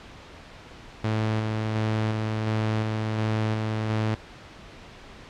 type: tone with tremolo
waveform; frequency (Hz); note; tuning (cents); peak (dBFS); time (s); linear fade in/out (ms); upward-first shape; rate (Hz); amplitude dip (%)
sawtooth; 109.2; A2; -13; -19; 1.04-4.15; 5; square; 1.4; 25
effects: pink hiss -45 dBFS RMS until 5.29 s + low-pass 4000 Hz 12 dB/octave